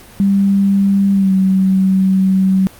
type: tone with pitch glide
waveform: sine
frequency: 197.5 to 190.11 Hz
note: G3 to F#3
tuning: +13 to +47 cents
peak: -9 dBFS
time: 0.2-2.67 s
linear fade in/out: 0 ms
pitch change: -66 cents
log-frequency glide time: 1.14-1.32 s
effects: pink hiss -40 dBFS RMS until 2.79 s + Opus 48 kbps